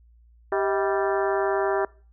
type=harmonic tone with a mistuned harmonic; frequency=196 Hz; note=G3; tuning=in tune; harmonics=2 / 3 / 4 / 5 / 6 / 7 / 8 / 9; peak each=-24 / -28 / -30 / -32 / -34 / -35 / -36 / -37 dBFS; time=0.52-1.85 s; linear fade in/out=2 ms; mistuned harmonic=3; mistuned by=+130 cents; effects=noise-tail reverb RT60 0.4 s tail -23 dB re dry + added 58 Hz sine -52 dBFS peak until 2.12 s